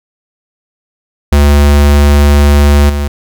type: tone with level steps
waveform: square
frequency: 72.2 Hz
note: D2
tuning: 29 cents flat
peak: -4 / -12 dBFS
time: 1.32-3.08 s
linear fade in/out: 5 ms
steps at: 2.89 s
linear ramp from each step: 10 ms
effects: none